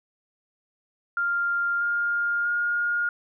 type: tone with pitch steps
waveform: sine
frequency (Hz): 1396.9 / 1409.9 / 1423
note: F6 / F6 / F6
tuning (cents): 0 / +16 / +32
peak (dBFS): -22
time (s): 1.17-3.09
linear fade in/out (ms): 2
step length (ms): 640
effects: none